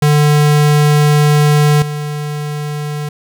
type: tone with level steps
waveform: square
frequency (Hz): 148.5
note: D3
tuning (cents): +20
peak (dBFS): -8 / -19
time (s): 0.02-3.09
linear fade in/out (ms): 5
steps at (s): 1.82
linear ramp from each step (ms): 2
effects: none